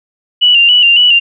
sine tone with vibrato, 2867 Hz, F7, 45 cents sharp, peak -4 dBFS, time 0.41-1.2 s, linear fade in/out 20 ms, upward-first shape square, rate 3.6 Hz, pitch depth 49 cents each way, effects none

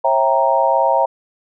sine chord, C# diminished seventh, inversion none, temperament equal with one note detuned, 541.4 / 659.3 / 784 / 932.3 Hz, C#5 / E5 / G5 / Bb5, -41 / 0 / 0 / 0 cents, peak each -18 / -18 / -19 / -16 dBFS, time 0.04-1.06 s, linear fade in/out 10 ms, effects none

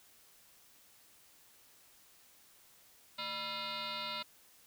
sine tone with frequency modulation, 2489 Hz, D#7, in tune, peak -37 dBFS, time 3.18-4.23 s, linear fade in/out 10 ms, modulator 377 Hz, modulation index 4.9, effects white hiss -63 dBFS RMS until 4.66 s

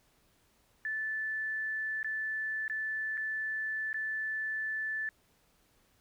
sine tone with dropouts, 1751 Hz, A6, 9 cents flat, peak -32 dBFS, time 0.85-5.09 s, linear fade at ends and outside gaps 1 ms, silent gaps 2.03-2.045 / 2.68-2.698 / 3.172-3.176 / 3.93-3.943 s, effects pink hiss -69 dBFS RMS until 6 s

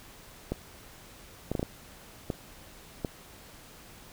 clicks, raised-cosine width 2 ms, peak -16 dBFS, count 7, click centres 0.52 / 1.516 / 1.552 / 1.595 / 1.629 / 2.302 / 3.048 s, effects pink hiss -51 dBFS RMS until 4.12 s

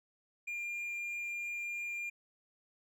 triangle tone, 2401 Hz, D7, 38 cents sharp, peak -35 dBFS, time 0.47-2.1 s, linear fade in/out 10 ms, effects none

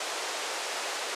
pink band-pass noise, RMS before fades -34 dBFS, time 0-1.15 s, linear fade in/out 5 ms, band 460 to 8500 Hz, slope 24 dB/octave, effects resampled to 32000 Hz

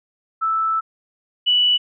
sine tone pair in turn, 1317 / 2957 Hz, E6 / F#7, -2 / -2 cents, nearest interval octave + major second, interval 1400 cents, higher second, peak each -17 / -13 dBFS, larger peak second, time 0.41-0.81 / 1.46-1.78 s, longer first, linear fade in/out 20 ms, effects none

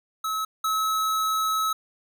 square tone pair in turn, 1292 / 1292 Hz, E6 / E6, -35 / -35 cents, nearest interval unison, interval 0 cents, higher neither, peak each -26 / -23 dBFS, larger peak second, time 0.24-0.45 / 0.64-1.73 s, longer second, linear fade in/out 5 ms, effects none

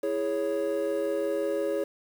triangle chord, C# minor, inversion first, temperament equal, 329.6 / 415.3 / 554.4 Hz, E4 / G#4 / C#5, 0 / 0 / 0 cents, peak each -31 / -28 / -27 dBFS, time 0.03-1.84 s, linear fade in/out 5 ms, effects 8-bit

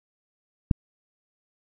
click, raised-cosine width 5 ms, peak -6 dBFS, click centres 0.712 s, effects none

